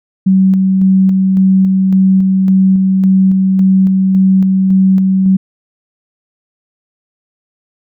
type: tone with tremolo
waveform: sine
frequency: 190 Hz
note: F#3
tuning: 46 cents sharp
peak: -5 dBFS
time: 0.26-5.37 s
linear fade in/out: 10 ms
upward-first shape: square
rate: 1.8 Hz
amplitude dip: 25%
effects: none